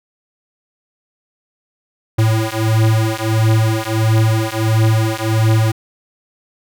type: beating tone pair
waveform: square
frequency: 110 / 111.5 Hz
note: A2 / A2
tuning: 0 / +23 cents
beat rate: 1.5 Hz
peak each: -16 dBFS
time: 2.18-5.72 s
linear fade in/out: 10 ms
effects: none